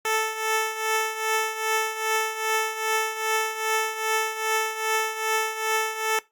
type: tone with tremolo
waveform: 10% pulse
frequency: 439.6 Hz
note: A4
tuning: 2 cents flat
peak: -12 dBFS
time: 0.05-6.19 s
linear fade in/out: 2 ms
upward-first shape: triangle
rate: 2.5 Hz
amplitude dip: 75%
effects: noise-tail reverb RT60 0.2 s tail -20 dB re dry + Opus 48 kbps